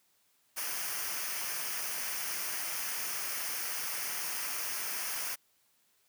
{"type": "noise with comb filter", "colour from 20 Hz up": "white", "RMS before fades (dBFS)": -36, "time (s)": [0.56, 5.36], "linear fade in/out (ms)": 20, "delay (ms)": 0.26, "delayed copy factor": -0.65, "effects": ["white hiss -71 dBFS RMS until 6.08 s", "high-pass 80 Hz 12 dB/octave"]}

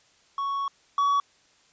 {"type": "tone pair in turn", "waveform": "triangle", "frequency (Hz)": [1112, 1130.1], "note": ["C#6", "C#6"], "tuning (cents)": [5, 33], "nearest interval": "unison", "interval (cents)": 28, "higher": "second", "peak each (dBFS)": [-24, -18], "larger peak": "second", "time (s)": [[0.38, 0.68], [0.98, 1.2]], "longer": "first", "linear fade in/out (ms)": 2, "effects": ["white hiss -61 dBFS RMS until 1.72 s", "resampled to 16000 Hz"]}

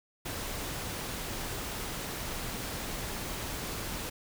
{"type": "noise", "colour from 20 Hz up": "pink", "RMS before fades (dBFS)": -37, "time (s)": [0.25, 4.1], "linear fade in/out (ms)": 10, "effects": []}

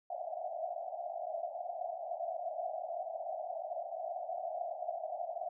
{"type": "band-pass noise", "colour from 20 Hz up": "pink", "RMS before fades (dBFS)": -40, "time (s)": [0.1, 5.49], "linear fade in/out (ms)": 5, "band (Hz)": [640, 730], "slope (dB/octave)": 96, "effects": []}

